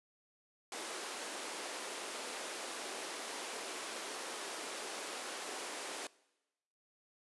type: high-pass noise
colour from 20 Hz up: pink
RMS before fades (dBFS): -43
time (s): 0.72-6.07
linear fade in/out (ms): 2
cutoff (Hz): 330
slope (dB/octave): 24
effects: noise-tail reverb RT60 1.0 s tail -22 dB re dry + resampled to 24000 Hz